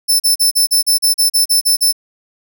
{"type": "tone bursts", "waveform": "20% pulse", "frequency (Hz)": 5290, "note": "E8", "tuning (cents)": 5, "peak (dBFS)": -4, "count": 12, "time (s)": [0.08, 1.927], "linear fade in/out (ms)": 20, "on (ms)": 120, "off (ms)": 37, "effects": []}